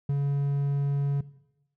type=tone; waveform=triangle; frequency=141.1 Hz; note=C#3; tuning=31 cents sharp; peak=-21 dBFS; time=0.09-1.21 s; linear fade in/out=5 ms; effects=noise-tail reverb RT60 0.9 s tail -18 dB re dry